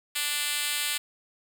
5% pulse tone with high-pass filter, 293.7 Hz, D4, in tune, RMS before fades -29 dBFS, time 0.15-0.98 s, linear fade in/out 10 ms, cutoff 2800 Hz, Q 0.51, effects none

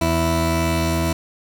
20% pulse tone pair together, 82.4 / 329.8 Hz, E2 / E4, 0 / +1 cents, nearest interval 2 octaves, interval 2401 cents, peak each -15 dBFS, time 0.01-1.13 s, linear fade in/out 5 ms, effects none

